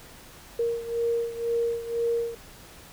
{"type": "beating tone pair", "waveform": "sine", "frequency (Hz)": [466.2, 468.2], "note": ["A#4", "A#4"], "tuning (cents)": [0, 8], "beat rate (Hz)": 2, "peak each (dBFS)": [-26, -30], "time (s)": [0.59, 2.35], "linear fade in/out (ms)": 5, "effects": ["pink hiss -48 dBFS RMS until 2.92 s"]}